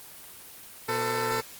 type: tone cluster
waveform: 15% pulse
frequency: 121.5 / 445.5 / 511 Hz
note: B2 / A4 / C5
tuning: -28 / +22 / -41 cents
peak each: -29 / -21 / -28 dBFS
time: 0.88-1.41 s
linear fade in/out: 10 ms
effects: white hiss -46 dBFS RMS until 1.59 s + Opus 24 kbps